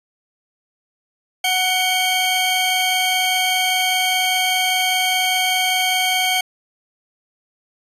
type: tone cluster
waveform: 40% pulse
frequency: 739 / 2242 / 3167 Hz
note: F#5 / C#7 / G7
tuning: -2 / +19 / +17 cents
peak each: -20 dBFS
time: 1.44-6.41 s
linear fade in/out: 5 ms
effects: resampled to 32000 Hz